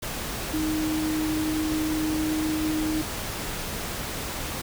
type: tone in noise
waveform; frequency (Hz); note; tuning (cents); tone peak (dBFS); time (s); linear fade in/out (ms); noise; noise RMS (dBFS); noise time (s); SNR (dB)
sine; 311.1; D#4; 0; -24; 0.53-3.02; 10; pink; -32; 0.02-4.62; +5
effects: none